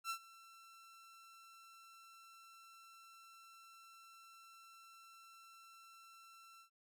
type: tone with ADSR envelope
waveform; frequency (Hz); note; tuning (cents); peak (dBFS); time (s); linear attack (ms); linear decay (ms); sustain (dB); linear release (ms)
sawtooth; 1345; E6; +34; -34; 0.04-6.7; 61; 81; -21; 95
effects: none